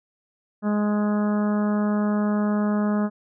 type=harmonic tone; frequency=208.6 Hz; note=G#3; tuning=8 cents sharp; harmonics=1 / 2 / 3 / 4 / 5 / 6 / 7 / 8; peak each=-20 / -32 / -31 / -37 / -37 / -36 / -41 / -43 dBFS; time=0.62-3.1 s; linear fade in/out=50 ms; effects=none